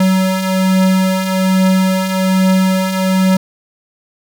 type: beating tone pair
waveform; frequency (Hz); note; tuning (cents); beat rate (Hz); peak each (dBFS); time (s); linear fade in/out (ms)
square; 187.2 / 188.4; F#3 / F#3; +20 / +32; 1.2; -19 / -12; 0-3.37; 5
effects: none

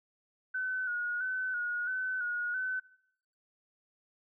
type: tone with vibrato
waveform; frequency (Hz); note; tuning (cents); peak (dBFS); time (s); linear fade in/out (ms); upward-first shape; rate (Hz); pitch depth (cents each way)
sine; 1480; F#6; 0; -31; 0.54-2.8; 10; square; 1.5; 41
effects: noise-tail reverb RT60 0.7 s tail -20 dB re dry

